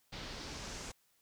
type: noise with low-pass filter sweep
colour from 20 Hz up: pink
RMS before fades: -45 dBFS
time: 0.12-0.92 s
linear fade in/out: 10 ms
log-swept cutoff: 4200 to 7300 Hz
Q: 1.9
effects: white hiss -73 dBFS RMS until 1.21 s